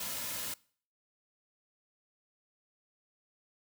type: noise with comb filter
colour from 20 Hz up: white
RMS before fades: -38 dBFS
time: 0-0.54 s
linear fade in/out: 5 ms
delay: 2.6 ms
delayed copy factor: -0.5
effects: noise-tail reverb RT60 0.5 s tail -23 dB re dry